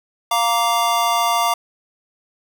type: chord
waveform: square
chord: Bb major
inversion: second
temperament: just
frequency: 699.2 / 932.3 / 1165.4 Hz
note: F5 / Bb5 / D6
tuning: +2 / 0 / -14 cents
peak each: -21 dBFS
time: 0.31-1.54 s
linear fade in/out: 5 ms
effects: none

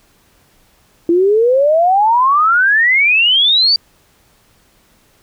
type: exponential sweep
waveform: sine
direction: up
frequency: 331.9 to 4699 Hz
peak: -8 dBFS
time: 1.09-3.76 s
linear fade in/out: 2 ms
effects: pink hiss -53 dBFS RMS until 5.22 s

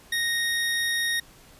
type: tone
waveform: 25% pulse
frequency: 1864.7 Hz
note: A#6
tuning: in tune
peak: -20 dBFS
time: 0.12-1.2 s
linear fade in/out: 5 ms
effects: pink hiss -52 dBFS RMS until 1.59 s + resampled to 32000 Hz

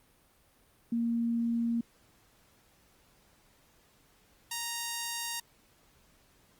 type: tone pair in turn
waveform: sine / 5% pulse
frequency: 233.1 / 932.4 Hz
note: A#3 / A#5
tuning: 0 / 0 cents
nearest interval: 2 octaves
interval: 2400 cents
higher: second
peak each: -27 / -22 dBFS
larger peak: second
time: 0.92-1.81 / 4.51-5.4 s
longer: neither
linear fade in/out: 5 ms
effects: pink hiss -65 dBFS RMS until 6.59 s + Opus 32 kbps

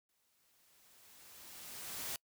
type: noise with exponential growth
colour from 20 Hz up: white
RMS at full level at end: -40 dBFS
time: 0.09-2.16 s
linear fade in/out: 2 ms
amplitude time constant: 450 ms
effects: noise-tail reverb RT60 0.1 s tail -26 dB re dry

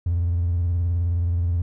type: tone with vibrato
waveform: triangle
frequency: 86.3 Hz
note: F2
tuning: 20 cents flat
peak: -16 dBFS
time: 0.06-1.62 s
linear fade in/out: 5 ms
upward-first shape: sine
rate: 19 Hz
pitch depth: 76 cents each way
effects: tanh soft clip ceiling -15 dBFS

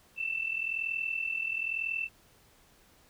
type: tone pair together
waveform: sine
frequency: 2634 / 2675 Hz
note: E7 / E7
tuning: -2 / +25 cents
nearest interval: unison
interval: 27 cents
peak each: -35 / -32 dBFS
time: 0.16-2.09 s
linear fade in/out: 50 ms
effects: pink hiss -62 dBFS RMS until 3.09 s

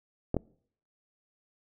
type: clicks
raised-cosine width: 2 ms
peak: -14 dBFS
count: 2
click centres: 0.344 / 0.367 s
effects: noise-tail reverb RT60 0.6 s tail -25 dB re dry

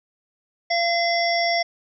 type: harmonic tone with a mistuned harmonic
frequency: 684 Hz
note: F5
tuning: 36 cents flat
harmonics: 1 / 3 / 5 / 7 / 8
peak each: -21 / -24 / -34 / -33 / -26 dBFS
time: 0.7-1.63 s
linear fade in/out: 10 ms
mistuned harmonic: 5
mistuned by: -20 cents
effects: none

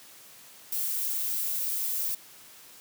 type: noise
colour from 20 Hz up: violet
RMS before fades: -30 dBFS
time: 0.72-2.15 s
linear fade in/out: 5 ms
effects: white hiss -51 dBFS RMS until 2.8 s + high-pass 100 Hz 12 dB/octave

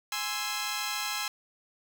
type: chord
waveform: 10% pulse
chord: Ab augmented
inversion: none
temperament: equal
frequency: 830.6 / 1046.5 / 1318.5 Hz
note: Ab5 / C6 / E6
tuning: 0 / 0 / 0 cents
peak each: -27 dBFS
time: 0.12-1.28 s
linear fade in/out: 2 ms
effects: none

